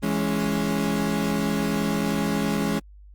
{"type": "chord", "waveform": "35% pulse", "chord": "C# minor", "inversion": "first", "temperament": "equal", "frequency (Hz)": [164.81, 207.7, 277.2], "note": ["E3", "G#3", "C#4"], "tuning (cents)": [0, 0, 0], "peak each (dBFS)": [-27, -23, -26], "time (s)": [0.02, 2.8], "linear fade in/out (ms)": 20, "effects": ["added 50 Hz sine -44 dBFS peak until 3.14 s", "Opus 24 kbps"]}